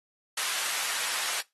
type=high-pass noise; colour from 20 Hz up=pink; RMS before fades=-31 dBFS; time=0.37-1.41 s; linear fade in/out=5 ms; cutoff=1300 Hz; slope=12 dB/octave; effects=noise-tail reverb RT60 0.2 s tail -20 dB re dry + AAC 32 kbps